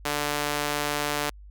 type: tone with high-pass filter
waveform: sawtooth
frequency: 146.83 Hz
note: D3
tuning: in tune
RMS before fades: -28 dBFS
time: 0.05-1.3 s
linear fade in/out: 5 ms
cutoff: 500 Hz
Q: 0.5
effects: added 50 Hz sine -43 dBFS peak until 1.5 s